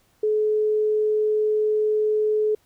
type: tone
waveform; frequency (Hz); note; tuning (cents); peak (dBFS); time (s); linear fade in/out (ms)
sine; 427.7; A4; -49; -18; 0.23-2.55; 5
effects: pink hiss -63 dBFS RMS until 2.65 s